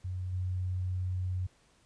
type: tone with level steps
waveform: sine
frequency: 91.7 Hz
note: F#2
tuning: 15 cents flat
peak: -33 / -30 dBFS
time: 0.04-1.47 s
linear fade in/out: 10 ms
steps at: 0.32 s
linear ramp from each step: 20 ms
effects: pink hiss -66 dBFS RMS until 1.85 s + resampled to 22050 Hz